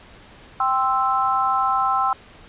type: chord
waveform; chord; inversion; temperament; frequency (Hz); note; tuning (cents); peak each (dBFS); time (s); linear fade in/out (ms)
sine; C major; second; equal; 784 / 1046.5 / 1318.5; G5 / C6 / E6; 0 / 0 / 0; -22 / -22 / -21; 0.6-2.13; 2
effects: pink hiss -46 dBFS RMS until 2.48 s + resampled to 8000 Hz